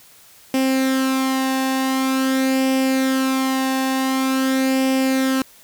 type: tone with flanger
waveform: sawtooth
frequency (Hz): 264.2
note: C4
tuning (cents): +17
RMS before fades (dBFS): -19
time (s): 0.54-5.42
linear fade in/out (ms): 2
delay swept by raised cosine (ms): 0.37 to 1.13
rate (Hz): 0.46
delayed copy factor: +0.5
effects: white hiss -48 dBFS RMS until 5.63 s